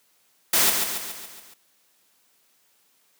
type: noise with echo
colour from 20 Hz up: white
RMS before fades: -19 dBFS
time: 0.53-0.7 s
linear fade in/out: 5 ms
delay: 140 ms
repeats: 6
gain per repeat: -5 dB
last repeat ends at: 1.54 s
effects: white hiss -64 dBFS RMS until 3.19 s + high-pass 150 Hz 12 dB/octave